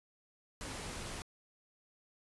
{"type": "noise", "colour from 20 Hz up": "pink", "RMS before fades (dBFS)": -43, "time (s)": [0.61, 1.22], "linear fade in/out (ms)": 0, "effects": ["resampled to 24000 Hz"]}